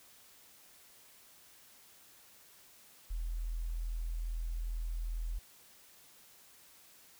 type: tone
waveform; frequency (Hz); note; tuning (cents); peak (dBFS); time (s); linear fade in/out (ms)
sine; 41.2; E1; 0; -34; 3.1-5.39; 10
effects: white hiss -60 dBFS RMS until 7.19 s